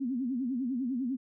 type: tone with vibrato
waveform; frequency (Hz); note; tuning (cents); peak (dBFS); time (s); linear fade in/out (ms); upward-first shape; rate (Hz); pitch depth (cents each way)
sine; 253.3; B3; +44; -29; 0-1.17; 20; sine; 10; 150
effects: none